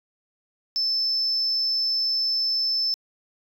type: tone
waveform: sine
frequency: 5274 Hz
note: E8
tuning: in tune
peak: -20 dBFS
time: 0.76-2.94 s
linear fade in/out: 0 ms
effects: tanh soft clip ceiling -17 dBFS